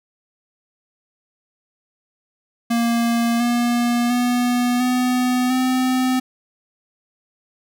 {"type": "tone with pitch steps", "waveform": "square", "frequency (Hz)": [233.7, 239.2, 244.8, 250.5, 256.3], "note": ["A#3", "A#3", "B3", "B3", "C4"], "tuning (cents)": [5, 45, -15, 25, -36], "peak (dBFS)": -17, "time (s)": [2.7, 6.2], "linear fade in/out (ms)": 10, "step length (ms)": 700, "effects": []}